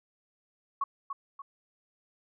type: tone with echo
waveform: sine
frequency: 1108.7 Hz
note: C#6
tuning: in tune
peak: -26 dBFS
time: 0.81-0.84 s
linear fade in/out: 5 ms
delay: 290 ms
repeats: 2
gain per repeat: -7 dB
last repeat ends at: 1.42 s
effects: none